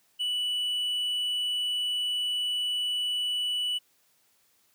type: tone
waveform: triangle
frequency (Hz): 2960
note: F#7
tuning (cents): 0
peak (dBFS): -25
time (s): 0.19-3.79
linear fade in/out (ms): 20
effects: white hiss -67 dBFS RMS until 4.74 s + high-pass 80 Hz 12 dB/octave